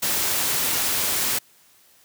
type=noise; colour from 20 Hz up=white; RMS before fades=-23 dBFS; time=0.02-1.39 s; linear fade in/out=10 ms; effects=white hiss -56 dBFS RMS until 2.04 s + high-pass 60 Hz 12 dB/octave